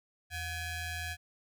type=ring-modulated tone; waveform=sawtooth; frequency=805 Hz; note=G5; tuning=46 cents sharp; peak=-29 dBFS; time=0.3-1.17 s; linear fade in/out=50 ms; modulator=888 Hz; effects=none